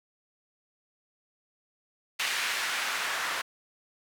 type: noise with band-pass filter sweep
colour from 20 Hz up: white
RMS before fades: -31 dBFS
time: 2.19-3.42 s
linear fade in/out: 10 ms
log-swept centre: 2200 to 1300 Hz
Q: 1.2
effects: none